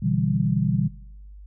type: chord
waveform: sine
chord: E minor seventh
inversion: second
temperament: equal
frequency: 123.47 / 146.83 / 164.81 / 196 Hz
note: B2 / D3 / E3 / G3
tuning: 0 / 0 / 0 / 0 cents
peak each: -25 dBFS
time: 0.02-0.88 s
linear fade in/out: 10 ms
effects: noise-tail reverb RT60 0.8 s tail -20 dB re dry + added 50 Hz sine -40 dBFS peak until 1.46 s

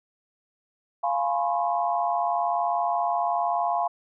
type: tone cluster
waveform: sine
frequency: 697 / 837 / 998 / 1078 Hz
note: F5 / G#5 / B5 / C#6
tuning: -4 / +13 / +18 / -49 cents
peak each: -25 / -28 / -30 / -31 dBFS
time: 1.03-3.88 s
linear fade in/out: 10 ms
effects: none

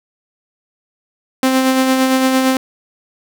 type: tone with tremolo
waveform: sawtooth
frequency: 261.6 Hz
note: C4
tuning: in tune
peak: -6 dBFS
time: 1.43-2.57 s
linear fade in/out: 2 ms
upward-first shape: sine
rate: 8.8 Hz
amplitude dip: 35%
effects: none

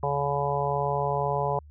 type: harmonic tone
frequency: 142 Hz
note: C#3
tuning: 42 cents sharp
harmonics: 1 / 3 / 4 / 5 / 6 / 7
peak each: -31 / -31 / -31 / -31 / -31 / -31 dBFS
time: 0.03-1.59 s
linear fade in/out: 2 ms
effects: added 74 Hz sine -46 dBFS peak until 1.7 s

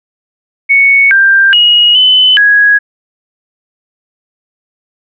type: tone with pitch steps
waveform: sine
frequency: 2219 / 1584 / 2891 / 3022 / 1661 Hz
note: C#7 / G6 / F#7 / F#7 / G#6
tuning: +1 / +18 / -41 / +36 / 0 cents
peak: -3 dBFS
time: 0.69-2.79 s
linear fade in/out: 20 ms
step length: 420 ms
effects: none

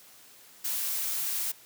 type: noise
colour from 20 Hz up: blue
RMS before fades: -31 dBFS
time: 0.64-1.52 s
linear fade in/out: 10 ms
effects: white hiss -54 dBFS RMS until 1.65 s + high-pass 100 Hz 12 dB/octave

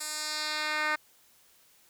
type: tone with band-pass filter sweep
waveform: 10% pulse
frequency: 305 Hz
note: D#4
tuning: 34 cents flat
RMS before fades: -32 dBFS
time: 0-0.96 s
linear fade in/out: 10 ms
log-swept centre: 9000 to 1800 Hz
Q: 1.3
effects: white hiss -62 dBFS RMS until 1.89 s

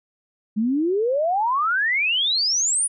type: exponential sweep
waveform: sine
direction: up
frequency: 205.2 to 9956 Hz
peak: -18 dBFS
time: 0.56-2.88 s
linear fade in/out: 20 ms
effects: none

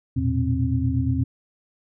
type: tone cluster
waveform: sine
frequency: 82.6 / 114.5 / 123 / 264.8 Hz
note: E2 / A#2 / B2 / C4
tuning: +4 / -31 / -7 / +21 cents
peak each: -25 dBFS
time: 0.16-1.24 s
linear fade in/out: 10 ms
effects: none

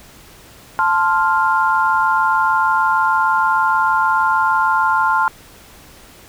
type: chord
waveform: sine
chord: F major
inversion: first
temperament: equal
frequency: 880 / 1046.5 / 1396.9 Hz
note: A5 / C6 / F6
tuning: 0 / 0 / 0 cents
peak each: -17 dBFS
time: 0.79-5.28 s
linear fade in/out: 0 ms
effects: pink hiss -43 dBFS RMS until 6.28 s

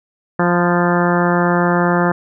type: harmonic tone with a mistuned harmonic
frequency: 175.2 Hz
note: F3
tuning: 6 cents sharp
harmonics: 1 / 2 / 3 / 4 / 5 / 6 / 7 / 8 / 9 / 10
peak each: -16 / -19 / -21 / -22 / -23 / -24 / -24 / -25 / -26 / -26 dBFS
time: 0.39-2.12 s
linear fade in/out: 5 ms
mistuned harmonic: 6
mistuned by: -27 cents
effects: none

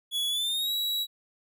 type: tone with pitch glide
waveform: 45% pulse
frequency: 3385 to 3888 Hz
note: G#7 to B7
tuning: +32 to -28 cents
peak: -26 dBFS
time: 0.11-1.07 s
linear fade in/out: 50 ms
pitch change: +240 cents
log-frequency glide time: 0.29-0.73 s
effects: none

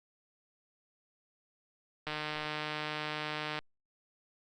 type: click train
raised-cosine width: 0.3 ms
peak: -20 dBFS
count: 232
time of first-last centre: 2.07-3.59 s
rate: 152 Hz
effects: Opus 48 kbps

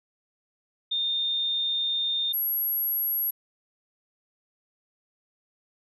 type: tone pair in turn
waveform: sine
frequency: 3634 / 11537 Hz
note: A#7 / F#9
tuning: -45 / -45 cents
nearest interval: octave + minor sixth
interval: 2000 cents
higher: second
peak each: -24 dBFS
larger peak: neither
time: 0.91-2.33 / 2.33-3.31 s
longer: first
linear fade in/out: 10 ms
effects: none

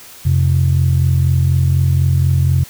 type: tone pair together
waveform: sine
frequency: 88.5 / 132.6 Hz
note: F2 / C3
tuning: +23 / +23 cents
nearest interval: perfect fifth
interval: 700 cents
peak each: -12 dBFS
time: 0.25-2.64 s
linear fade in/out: 10 ms
effects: tanh soft clip ceiling -4 dBFS + white hiss -38 dBFS RMS until 2.69 s

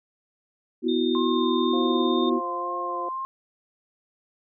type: chord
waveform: sine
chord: B suspended fourth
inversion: none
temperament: equal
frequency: 246.9 / 329.6 / 370 Hz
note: B3 / E4 / F#4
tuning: 0 / 0 / 0 cents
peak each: -25 dBFS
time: 0.82-2.41 s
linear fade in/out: 50 ms
type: tone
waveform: sine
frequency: 3645 Hz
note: A#7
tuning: 40 cents flat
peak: -32 dBFS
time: 0.88-2.3 s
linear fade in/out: 10 ms
type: tone with vibrato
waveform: sine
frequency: 1052 Hz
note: C6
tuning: 9 cents sharp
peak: -28 dBFS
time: 1.15-3.25 s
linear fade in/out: 0 ms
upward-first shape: sine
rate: 2 Hz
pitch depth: 25 cents each way
type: harmonic tone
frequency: 175.6 Hz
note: F3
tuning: 10 cents sharp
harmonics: 2 / 3 / 4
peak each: -35 / -35 / -35 dBFS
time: 1.73-3.09 s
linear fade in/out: 5 ms
effects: none

